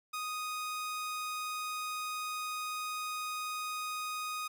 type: tone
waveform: sawtooth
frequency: 1244.5 Hz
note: D#6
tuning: in tune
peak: -32 dBFS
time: 0.13-4.48 s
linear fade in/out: 10 ms
effects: none

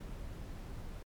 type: noise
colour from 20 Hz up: brown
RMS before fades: -44 dBFS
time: 0-1.03 s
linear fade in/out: 10 ms
effects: MP3 96 kbps

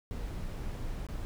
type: noise with dropouts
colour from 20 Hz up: brown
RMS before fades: -37 dBFS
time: 0.11-1.25 s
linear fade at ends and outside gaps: 0 ms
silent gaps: 1.067-1.087 s
effects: none

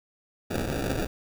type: noise with sample-and-hold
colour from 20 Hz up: white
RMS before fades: -29 dBFS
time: 0.5-1.07 s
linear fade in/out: 10 ms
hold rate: 1050 Hz
effects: none

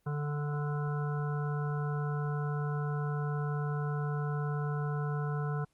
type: harmonic tone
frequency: 146.83 Hz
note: D3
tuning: in tune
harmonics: 1 / 3 / 5 / 7 / 9 / 10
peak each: -31 / -41 / -45 / -45 / -45 / -47 dBFS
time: 0.06-5.65 s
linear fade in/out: 10 ms
effects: pink hiss -75 dBFS RMS until 5.73 s + Opus 24 kbps

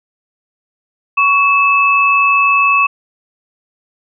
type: tone pair together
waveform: sine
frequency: 1120 / 2614 Hz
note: C#6 / E7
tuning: +18 / -15 cents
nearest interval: octave + minor third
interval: 1467 cents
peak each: -11 dBFS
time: 1.17-2.87 s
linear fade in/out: 10 ms
effects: none

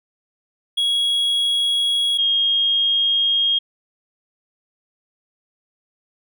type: tone pair in turn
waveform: triangle / sine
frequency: 3322 / 3250 Hz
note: G#7 / G#7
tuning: 0 / -38 cents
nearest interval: unison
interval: 38 cents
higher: first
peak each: -15 / -15 dBFS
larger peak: neither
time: 0.77-2.18 / 2.18-3.59 s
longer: neither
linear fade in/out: 10 ms
effects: none

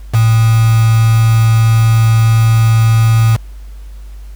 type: tone with quantisation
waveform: sine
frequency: 112.7 Hz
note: A2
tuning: 42 cents sharp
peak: -6 dBFS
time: 0.13-3.37 s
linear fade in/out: 20 ms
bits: 3
effects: added 50 Hz sine -27 dBFS peak until 4.35 s + pink hiss -48 dBFS RMS until 4.35 s

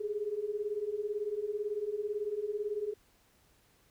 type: beating tone pair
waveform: sine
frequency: 404.9 / 422.9 Hz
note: G#4 / G#4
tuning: -44 / +31 cents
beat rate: 18 Hz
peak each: -37 / -34 dBFS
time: 0-2.94 s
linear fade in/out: 10 ms
effects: pink hiss -67 dBFS RMS until 3.9 s

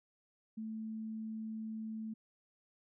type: tone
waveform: sine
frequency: 220 Hz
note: A3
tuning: in tune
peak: -39 dBFS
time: 0.57-2.14 s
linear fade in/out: 10 ms
effects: none

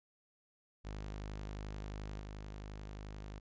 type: tone with level steps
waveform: sawtooth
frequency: 51.4 Hz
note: G#1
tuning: 17 cents flat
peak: -38 / -41 dBFS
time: 0.84-3.4 s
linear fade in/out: 20 ms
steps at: 2.2 s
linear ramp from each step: 2 ms
effects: resampled to 16000 Hz

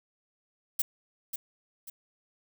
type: noise with echo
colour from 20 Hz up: violet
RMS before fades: -27 dBFS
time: 0.79-0.82 s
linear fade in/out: 5 ms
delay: 540 ms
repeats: 2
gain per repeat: -8 dB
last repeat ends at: 1.9 s
effects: none

